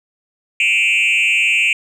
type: tone with frequency modulation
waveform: sine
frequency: 2548 Hz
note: D#7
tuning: 41 cents sharp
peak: -9 dBFS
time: 0.6-1.73 s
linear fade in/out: 2 ms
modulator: 193 Hz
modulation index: 1.4
effects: tanh soft clip ceiling -11 dBFS